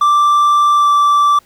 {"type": "tone with pitch glide", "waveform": "triangle", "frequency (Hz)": [1174.7, 1165.9], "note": ["D6", "D6"], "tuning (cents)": [0, -13], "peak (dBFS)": -6, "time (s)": [0.01, 1.39], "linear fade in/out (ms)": 5, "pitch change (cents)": -13, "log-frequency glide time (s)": [0.75, 0.89], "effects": ["pink hiss -51 dBFS RMS until 1.45 s"]}